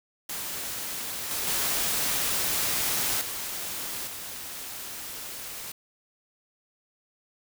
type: noise with level steps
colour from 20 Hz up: white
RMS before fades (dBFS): -34 / -30 / -27 / -34 / -38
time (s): 0.29-5.72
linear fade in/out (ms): 5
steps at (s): 1.31 / 1.47 / 3.21 / 4.07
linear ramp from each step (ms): 2
effects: none